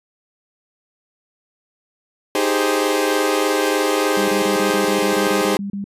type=chord; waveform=sawtooth; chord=Ab major seventh; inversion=second; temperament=equal; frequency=311.1 / 392 / 415.3 / 523.3 Hz; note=Eb4 / G4 / Ab4 / C5; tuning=0 / 0 / 0 / 0 cents; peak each=-18 dBFS; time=2.35-5.57 s; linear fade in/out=2 ms
type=tone bursts; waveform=sine; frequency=199.6 Hz; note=G3; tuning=32 cents sharp; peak=-23 dBFS; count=12; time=4.17-5.842 s; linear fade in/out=2 ms; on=110 ms; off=32 ms
effects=resampled to 32000 Hz